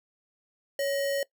sine tone with sample-and-hold, 558 Hz, C#5, 11 cents sharp, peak -25 dBFS, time 0.79-1.23 s, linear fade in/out 2 ms, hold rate 2450 Hz, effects noise-tail reverb RT60 0.1 s tail -20 dB re dry

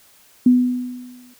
sine tone with exponential decay, 248.8 Hz, B3, 13 cents sharp, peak -7 dBFS, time 0.46-1.34 s, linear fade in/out 5 ms, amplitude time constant 190 ms, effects white hiss -52 dBFS RMS until 1.39 s

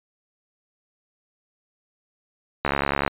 click train, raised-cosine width 0.5 ms, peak -6 dBFS, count 31, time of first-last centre 2.65-3.078 s, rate 70.1 Hz, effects resampled to 8000 Hz

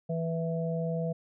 harmonic tone, 164.81 Hz, E3, in tune, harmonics 1 / 3 / 4, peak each -30 / -35 / -36 dBFS, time 0.09-1.13 s, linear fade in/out 10 ms, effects none

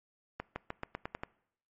accelerating click train, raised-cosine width 0.5 ms, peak -21 dBFS, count 8, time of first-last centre 0.4-1.235 s, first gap 160 ms, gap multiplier 0.9, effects noise-tail reverb RT60 0.7 s tail -22 dB re dry + MP3 32 kbps

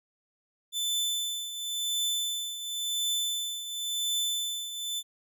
sawtooth tone with tremolo, 3520 Hz, A7, in tune, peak -23 dBFS, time 0.72-5.03 s, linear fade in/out 50 ms, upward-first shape triangle, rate 0.94 Hz, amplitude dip 70%, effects none

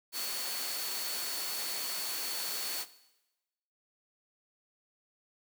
sine tone in noise, 4435 Hz, C#8, in tune, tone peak -38 dBFS, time 0.12-2.86 s, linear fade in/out 50 ms, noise white, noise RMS -37 dBFS, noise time 0.12-2.86 s, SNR -4 dB, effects noise-tail reverb RT60 1.0 s tail -17 dB re dry + high-pass 300 Hz 12 dB/octave

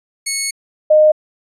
5% pulse / sine tone pair in turn, 2200 / 614.5 Hz, C#7 / D#5, -14 / -22 cents, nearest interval octave + minor seventh, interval 2208 cents, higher first, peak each -6 dBFS, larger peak neither, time 0.26-0.51 / 0.9-1.12 s, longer first, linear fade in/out 10 ms, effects resampled to 24000 Hz

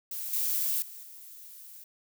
violet noise with level steps, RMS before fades -36 / -29 / -45 / -48 dBFS, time 0.11-1.84 s, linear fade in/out 5 ms, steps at 0.33 / 0.82 / 1.03 s, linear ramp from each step 2 ms, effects none

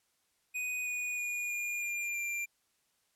square tone with pitch steps, 2489 / 2466 / 2443 / 2421 / 2399 / 2377 Hz, D#7 / D#7 / D#7 / D#7 / D7 / D7, 0 / -16 / -32 / -48 / +36 / +20 cents, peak -34 dBFS, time 0.54-2.46 s, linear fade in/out 20 ms, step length 320 ms, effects white hiss -75 dBFS RMS until 3.15 s + low-pass 12000 Hz 12 dB/octave

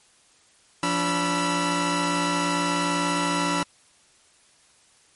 sawtooth tone cluster, 174.5 / 288.9 / 980 / 1339 Hz, F3 / D4 / B5 / E6, -1 / -28 / -14 / +27 cents, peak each -25 / -23 / -23 / -25 dBFS, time 0.83-3.63 s, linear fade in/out 2 ms, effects white hiss -58 dBFS RMS until 5.15 s + MP3 48 kbps

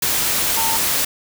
sine tone in noise, 900 Hz, A5, 39 cents sharp, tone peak -22 dBFS, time 0.57-0.77 s, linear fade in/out 5 ms, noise white, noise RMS -19 dBFS, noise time 0.02-1.05 s, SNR -6 dB, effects none

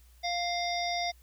harmonic tone with a mistuned harmonic, 698.5 Hz, F5, in tune, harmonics 1 / 3 / 5 / 7 / 8, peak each -31 / -36 / -38 / -39 / -40 dBFS, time 0.23-1.12 s, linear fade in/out 20 ms, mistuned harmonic 5, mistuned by +71 cents, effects added 60 Hz sine -55 dBFS peak until 1.22 s + white hiss -65 dBFS RMS until 1.22 s

